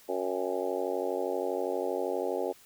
harmonic tone with a mistuned harmonic, 92.5 Hz, F#2, in tune, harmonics 3 / 4 / 5 / 6 / 7 / 8 / 9, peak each -40 / -34 / -34 / -35 / -38 / -42 / -40 dBFS, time 0.08-2.53 s, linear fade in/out 20 ms, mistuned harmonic 8, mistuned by +78 cents, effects white hiss -57 dBFS RMS until 2.65 s

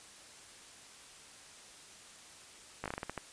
slowing click train, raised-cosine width 0.5 ms, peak -22 dBFS, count 9, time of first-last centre 2.84-3.177 s, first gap 17 ms, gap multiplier 1.25, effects white hiss -54 dBFS RMS until 3.32 s + resampled to 22050 Hz

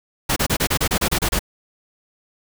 pink noise bursts, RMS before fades -19 dBFS, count 11, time 0.29-1.393 s, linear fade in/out 10 ms, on 73 ms, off 30 ms, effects none

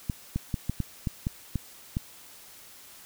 clicks, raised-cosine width 5 ms, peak -15 dBFS, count 9, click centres 0.098 / 0.36 / 0.542 / 0.696 / 0.803 / 1.072 / 1.269 / 1.557 / 1.969 s, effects white hiss -50 dBFS RMS until 3.05 s

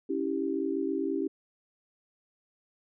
sine chord, C# diminished, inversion none, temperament equal with one note detuned, 277.2 / 325.7 / 392 Hz, C#4 / E4 / G4, 0 / -21 / 0 cents, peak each -32 dBFS, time 0.09-1.28 s, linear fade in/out 10 ms, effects none

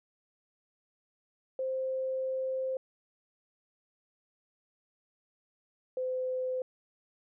sine tone pair in turn, 523.3 / 511.9 Hz, C5 / C5, 0 / -38 cents, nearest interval unison, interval 38 cents, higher first, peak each -30 / -30 dBFS, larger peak neither, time 1.59-2.77 / 5.97-6.62 s, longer first, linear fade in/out 2 ms, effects none

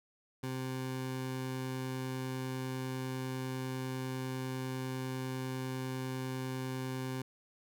20% pulse tone, 130 Hz, C3, 11 cents flat, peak -31 dBFS, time 0.43-7.22 s, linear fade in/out 5 ms, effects none

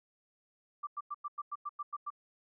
sine tone bursts, 1174.7 Hz, D6, in tune, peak -35 dBFS, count 10, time 0.83-2.104 s, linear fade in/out 10 ms, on 41 ms, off 96 ms, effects none

